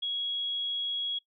sine tone, 3322 Hz, G#7, in tune, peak -29 dBFS, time 0.02-1.19 s, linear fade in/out 10 ms, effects noise-tail reverb RT60 0.1 s tail -21 dB re dry

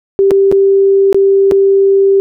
sine tone with dropouts, 392.1 Hz, G4, in tune, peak -5 dBFS, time 0.19-2.2 s, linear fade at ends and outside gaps 0 ms, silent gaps 0.308-0.315 / 0.515-0.524 / 1.128-1.145 / 1.512-1.52 s, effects none

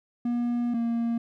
triangle tone pair in turn, 239.7 / 232.9 Hz, A#3 / A#3, +48 / -1 cents, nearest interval unison, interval 49 cents, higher first, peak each -22 dBFS, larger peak neither, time 0.25-0.74 / 0.74-1.18 s, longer first, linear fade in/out 5 ms, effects none

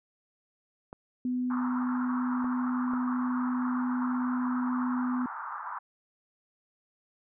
clicks, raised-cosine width 1 ms, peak -28 dBFS, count 3, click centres 0.929 / 2.444 / 2.935 s
sine tone, 250 Hz, B3, 21 cents sharp, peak -27 dBFS, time 1.25-5.26 s, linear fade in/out 2 ms
pink band-pass noise, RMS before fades -38 dBFS, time 1.5-5.79 s, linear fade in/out 5 ms, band 910 to 1400 Hz, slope 48 dB/octave
effects none

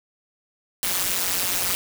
white noise with amplitude modulation, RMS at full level -20 dBFS, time 0.83-1.75 s, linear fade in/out 0 ms, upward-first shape sine, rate 182 Hz, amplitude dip 95%, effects none

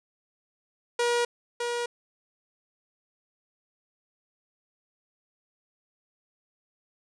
sawtooth tone with echo, 478.4 Hz, A#4, 45 cents sharp, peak -19 dBFS, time 0.99-1.25 s, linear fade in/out 5 ms, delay 610 ms, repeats 1, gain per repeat -5 dB, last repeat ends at 1.86 s, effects resampled to 22050 Hz + 9-bit

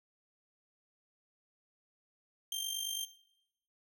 sawtooth tone with amplitude modulation, 3167 Hz, G7, 17 cents sharp, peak -29 dBFS, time 2.52-3.05 s, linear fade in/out 2 ms, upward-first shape sine, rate 49.2 Hz, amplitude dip 65%, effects noise-tail reverb RT60 0.8 s tail -18 dB re dry

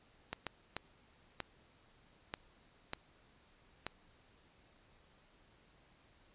clicks, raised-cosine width 0.3 ms, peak -22 dBFS, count 7, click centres 0.33 / 0.467 / 0.766 / 1.403 / 2.339 / 2.934 / 3.866 s, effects pink hiss -67 dBFS RMS until 6.34 s + resampled to 8000 Hz

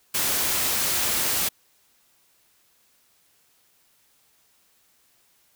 white noise, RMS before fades -24 dBFS, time 0.14-1.49 s, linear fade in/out 10 ms, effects white hiss -63 dBFS RMS until 5.55 s

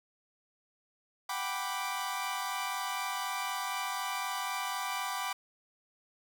sawtooth chord, G major seventh, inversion third, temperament equal, 740 / 784 / 987.8 / 1174.7 Hz, F#5 / G5 / B5 / D6, 0 / 0 / 0 / 0 cents, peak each -38 / -36 / -34 / -34 dBFS, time 1.29-5.33 s, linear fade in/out 5 ms, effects none

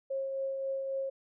sine tone with tremolo, 540 Hz, C#5, 45 cents flat, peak -30 dBFS, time 0.1-1.1 s, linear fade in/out 10 ms, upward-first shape triangle, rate 3.7 Hz, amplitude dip 35%, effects none

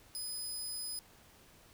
15% pulse tone, 5010 Hz, D#8, 11 cents sharp, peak -33 dBFS, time 0.15-0.99 s, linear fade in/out 0 ms, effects pink hiss -61 dBFS RMS until 1.73 s

